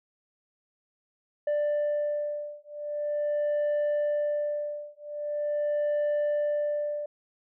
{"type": "beating tone pair", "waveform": "sine", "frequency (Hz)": [590, 590.43], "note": ["D5", "D5"], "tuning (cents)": [8, 9], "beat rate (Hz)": 0.43, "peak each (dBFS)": -27, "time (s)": [1.47, 7.06], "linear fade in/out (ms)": 5, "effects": ["tanh soft clip ceiling -23 dBFS"]}